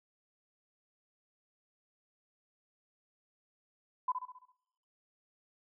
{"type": "tone with echo", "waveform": "sine", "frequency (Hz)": 1007, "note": "B5", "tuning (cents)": 33, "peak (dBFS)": -28, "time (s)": [4.08, 4.12], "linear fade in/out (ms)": 5, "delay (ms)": 67, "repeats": 6, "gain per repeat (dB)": -6, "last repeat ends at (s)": 4.522, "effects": ["noise-tail reverb RT60 1.0 s tail -26 dB re dry"]}